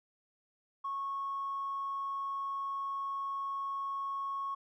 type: tone with tanh clipping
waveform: triangle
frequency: 1100 Hz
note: C#6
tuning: 14 cents flat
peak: -34 dBFS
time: 0.84-4.55 s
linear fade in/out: 10 ms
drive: 4 dB
effects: none